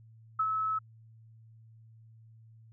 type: tone with ADSR envelope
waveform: sine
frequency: 1297 Hz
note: E6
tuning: 28 cents flat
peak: -24 dBFS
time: 0.39-0.79 s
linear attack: 8 ms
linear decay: 52 ms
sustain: -4 dB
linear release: 11 ms
effects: added 112 Hz sine -53 dBFS peak until 2.72 s